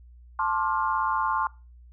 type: chord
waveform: sine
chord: D minor seventh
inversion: second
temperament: just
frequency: 881 / 1057.2 / 1174.7 / 1409.6 Hz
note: A5 / C6 / D6 / F6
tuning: +2 / +18 / 0 / +16 cents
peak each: -28 / -26 / -31 / -32 dBFS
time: 0.39-1.47 s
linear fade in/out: 2 ms
effects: noise-tail reverb RT60 0.3 s tail -22 dB re dry + added 60 Hz sine -47 dBFS peak until 1.92 s